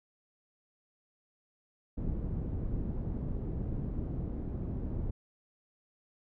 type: low-pass noise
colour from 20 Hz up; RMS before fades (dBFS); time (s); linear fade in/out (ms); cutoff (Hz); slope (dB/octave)
pink; -35; 1.97-5.11; 10; 270; 12
effects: none